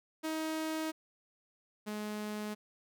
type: tone pair in turn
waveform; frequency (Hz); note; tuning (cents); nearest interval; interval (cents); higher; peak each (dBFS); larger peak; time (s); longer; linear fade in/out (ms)
sawtooth; 316.2 / 211; D#4 / G#3; +28 / +28; perfect fifth; 700; first; -30 / -33; first; 0.23-0.92 / 1.86-2.55; neither; 20
effects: none